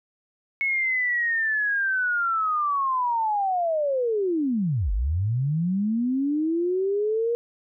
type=linear two-way sweep; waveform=sine; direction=down then up; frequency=2200 to 44.28 to 475.8 Hz; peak=-21 dBFS; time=0.61-7.35 s; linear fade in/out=0 ms; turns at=4.92 s; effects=none